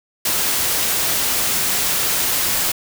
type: noise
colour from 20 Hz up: white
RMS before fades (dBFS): -19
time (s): 0.25-2.72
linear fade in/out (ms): 5
effects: none